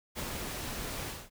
pink noise with ADSR envelope, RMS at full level -36 dBFS, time 0.15-1.3 s, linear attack 37 ms, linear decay 63 ms, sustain -2 dB, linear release 230 ms, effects none

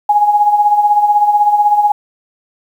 sine tone with tremolo, 830.6 Hz, G#5, in tune, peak -5 dBFS, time 0.09-1.92 s, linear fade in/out 5 ms, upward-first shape sine, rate 16 Hz, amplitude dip 60%, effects 7-bit

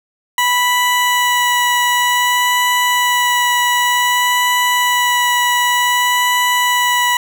20% pulse tone with vibrato, 982 Hz, B5, 10 cents flat, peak -7 dBFS, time 0.38-7.17 s, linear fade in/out 2 ms, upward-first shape sine, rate 0.54 Hz, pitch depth 8 cents each way, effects none

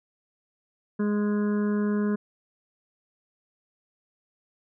harmonic tone, 207.7 Hz, G#3, in tune, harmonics 1 / 2 / 3 / 5 / 6 / 7 / 8, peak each -23 / -30 / -44 / -41 / -47 / -43 / -45 dBFS, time 0.99-2.16 s, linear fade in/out 10 ms, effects none

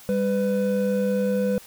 triangle tone pair together, 198.63 / 500 Hz, G3 / B4, +23 / +21 cents, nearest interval octave + major third, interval 1598 cents, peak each -21 dBFS, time 0.09-1.58 s, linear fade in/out 0 ms, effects white hiss -47 dBFS RMS until 1.66 s

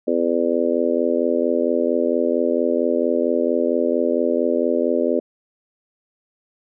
harmonic tone, 84.4 Hz, E2, 41 cents sharp, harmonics 3 / 4 / 5 / 6 / 7, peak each -23 / -23 / -23 / -23 / -23 dBFS, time 0.07-5.2 s, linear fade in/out 10 ms, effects none

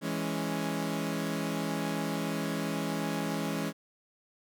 sawtooth chord, C# minor, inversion first, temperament equal, 164.81 / 207.7 / 277.2 Hz, E3 / G#3 / C#4, 0 / 0 / 0 cents, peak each -31 dBFS, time 0.01-3.73 s, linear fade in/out 50 ms, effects none

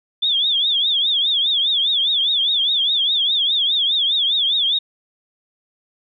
sine tone with vibrato, 3463 Hz, A7, 28 cents flat, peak -15 dBFS, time 0.22-4.79 s, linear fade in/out 10 ms, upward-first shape triangle, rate 4.9 Hz, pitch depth 170 cents each way, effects none

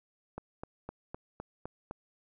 click train, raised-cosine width 1 ms, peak -25 dBFS, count 7, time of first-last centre 0.38-1.911 s, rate 3.92 Hz, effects none

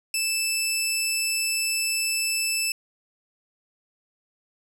15% pulse tone, 2637 Hz, E7, in tune, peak -16 dBFS, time 0.14-2.72 s, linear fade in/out 2 ms, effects none

